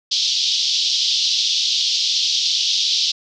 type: band-pass noise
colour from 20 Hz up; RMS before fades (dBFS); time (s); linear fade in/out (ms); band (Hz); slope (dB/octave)
pink; -19; 0.11-3.12; 10; 3200 to 5600; 48
effects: none